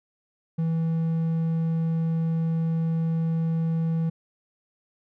triangle tone, 163.4 Hz, E3, 15 cents flat, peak -20 dBFS, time 0.58-4.1 s, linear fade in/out 10 ms, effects none

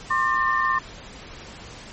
sine tone cluster, 1060 / 1178 / 1806 Hz, C6 / D6 / A6, +22 / +5 / +45 cents, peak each -22 / -25 / -23 dBFS, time 0.1-0.79 s, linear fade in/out 10 ms, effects pink hiss -41 dBFS RMS until 1.92 s + MP3 32 kbps

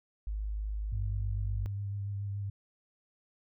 sine tone, 52 Hz, G#1, 3 cents sharp, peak -32 dBFS, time 0.27-1.66 s, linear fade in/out 0 ms
sine tone with vibrato, 100.3 Hz, G2, 40 cents sharp, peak -33 dBFS, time 0.92-2.5 s, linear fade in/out 5 ms, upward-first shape sine, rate 7 Hz, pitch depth 22 cents each way
effects none

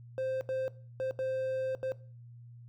triangle tone bursts at uneven times, 523.3 Hz, C5, in tune, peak -29 dBFS, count 5, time 0.18-0.41 / 0.49-0.68 / 1-1.11 / 1.19-1.75 / 1.83-1.92 s, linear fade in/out 0 ms, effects noise-tail reverb RT60 0.4 s tail -18 dB re dry + added 119 Hz sine -48 dBFS peak until 2.68 s

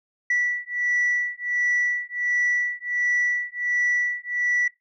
sine beating tone pair, 1956 / 1957.4 Hz, B6 / B6, -17 / -16 cents, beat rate 1.4 Hz, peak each -23 / -23 dBFS, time 0.3-4.68 s, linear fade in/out 5 ms, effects noise-tail reverb RT60 0.2 s tail -21 dB re dry + tanh soft clip ceiling -16 dBFS

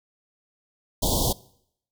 pink band-stop noise, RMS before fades -23 dBFS, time 1.02-1.33 s, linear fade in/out 10 ms, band 1000 to 3200 Hz, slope 96 dB/octave, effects noise-tail reverb RT60 0.7 s tail -22 dB re dry

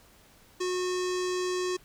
square tone with low-pass filter, 364.2 Hz, F#4, 27 cents flat, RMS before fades -30 dBFS, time 0.6-1.77 s, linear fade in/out 10 ms, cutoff 6700 Hz, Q 2.3, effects pink hiss -58 dBFS RMS until 1.84 s

